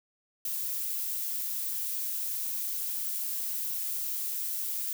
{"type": "noise", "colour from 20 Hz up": "violet", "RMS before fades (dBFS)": -33, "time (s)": [0.45, 4.93], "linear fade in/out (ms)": 2, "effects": []}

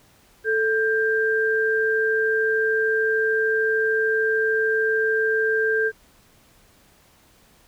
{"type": "tone pair together", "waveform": "sine", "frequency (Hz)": [440, 1586.7], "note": ["A4", "G6"], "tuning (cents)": [0, 21], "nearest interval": "octave + minor seventh", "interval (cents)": 2221, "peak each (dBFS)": -21, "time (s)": [0.44, 5.92], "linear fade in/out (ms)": 50, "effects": ["pink hiss -56 dBFS RMS until 7.67 s"]}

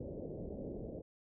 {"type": "low-pass noise", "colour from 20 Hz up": "white", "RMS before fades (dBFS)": -44, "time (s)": [0, 1.02], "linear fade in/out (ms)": 10, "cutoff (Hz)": 570, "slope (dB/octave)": 48, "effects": []}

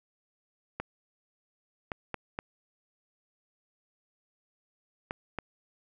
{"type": "clicks", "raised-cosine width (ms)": 0.5, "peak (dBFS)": -18, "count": 6, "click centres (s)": [0.8, 1.918, 2.143, 2.389, 5.109, 5.387], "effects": []}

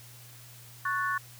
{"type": "chord", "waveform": "sine", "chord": "F# minor", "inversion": "second", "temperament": "equal", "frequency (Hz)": [1108.7, 1480, 1760], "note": ["C#6", "F#6", "A6"], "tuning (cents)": [0, 0, 0], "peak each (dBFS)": [-30, -32, -33], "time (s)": [0.85, 1.18], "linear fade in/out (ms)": 5, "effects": ["added 120 Hz sine -51 dBFS peak until 1.39 s", "white hiss -52 dBFS RMS until 1.39 s"]}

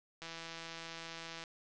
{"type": "click train", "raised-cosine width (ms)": 0.2, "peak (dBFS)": -28, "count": 202, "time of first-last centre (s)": [0.22, 1.438], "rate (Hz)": 165, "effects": ["resampled to 16000 Hz", "9-bit"]}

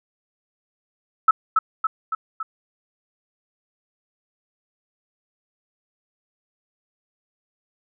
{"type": "tone with echo", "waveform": "sine", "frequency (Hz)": 1306, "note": "E6", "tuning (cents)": -17, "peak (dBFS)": -9, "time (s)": [1.28, 1.31], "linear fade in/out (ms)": 5, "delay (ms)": 280, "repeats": 4, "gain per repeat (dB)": -4, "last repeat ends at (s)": 2.43, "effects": []}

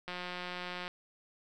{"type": "click train", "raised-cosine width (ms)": 0.3, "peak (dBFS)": -24, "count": 144, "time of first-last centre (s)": [0.08, 0.879], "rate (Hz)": 179, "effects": []}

